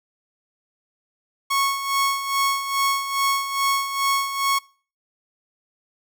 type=tone with tremolo; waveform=sawtooth; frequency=1102 Hz; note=C#6; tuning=11 cents flat; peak=-14 dBFS; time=1.5-4.59 s; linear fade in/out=10 ms; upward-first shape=sine; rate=2.4 Hz; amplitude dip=65%; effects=noise-tail reverb RT60 0.4 s tail -24 dB re dry